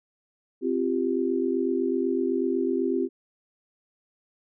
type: chord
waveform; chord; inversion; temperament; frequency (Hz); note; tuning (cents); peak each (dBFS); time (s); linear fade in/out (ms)
sine; C suspended fourth; none; equal with one note detuned; 261.6 / 344 / 392; C4 / F4 / G4; 0 / -26 / 0; -27; 0.61-3.09; 50
effects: none